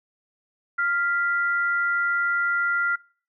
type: tone pair together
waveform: sine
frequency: 1396.9 / 1975.5 Hz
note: F6 / B6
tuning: 0 / 0 cents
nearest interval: tritone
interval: 600 cents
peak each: -21 / -30 dBFS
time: 0.78-2.96 s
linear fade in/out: 10 ms
effects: noise-tail reverb RT60 0.5 s tail -25 dB re dry